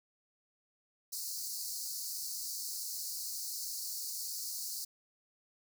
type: high-pass noise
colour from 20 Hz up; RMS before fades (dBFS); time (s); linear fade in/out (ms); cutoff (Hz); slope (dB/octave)
pink; -40; 1.12-4.85; 10; 4300; 96
effects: none